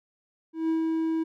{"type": "tone with ADSR envelope", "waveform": "triangle", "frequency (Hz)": 323.3, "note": "E4", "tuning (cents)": -34, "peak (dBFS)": -20, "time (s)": [0.53, 1.24], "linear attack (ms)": 160, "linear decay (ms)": 120, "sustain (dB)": -2, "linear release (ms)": 16, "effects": []}